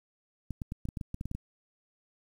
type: clicks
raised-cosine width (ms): 5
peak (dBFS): -23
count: 12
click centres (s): 0.507 / 0.618 / 0.721 / 0.854 / 0.888 / 0.972 / 1.012 / 1.144 / 1.211 / 1.256 / 1.314 / 1.35
effects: 9-bit